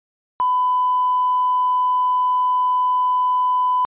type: tone with tanh clipping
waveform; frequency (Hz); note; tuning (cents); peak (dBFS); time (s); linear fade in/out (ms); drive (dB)
triangle; 1001; B5; +23; -15; 0.4-3.85; 0; 4
effects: resampled to 8000 Hz